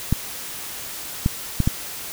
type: clicks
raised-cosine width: 5 ms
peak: -5 dBFS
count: 4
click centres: 0.126 / 1.261 / 1.603 / 1.675 s
effects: white hiss -33 dBFS RMS until 2.12 s